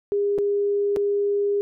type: tone with dropouts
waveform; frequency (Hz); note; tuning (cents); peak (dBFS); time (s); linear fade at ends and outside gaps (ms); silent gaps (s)
sine; 405.8; G#4; -40; -19; 0.12-1.61; 0; 0.38-0.386 / 0.962-0.969
effects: none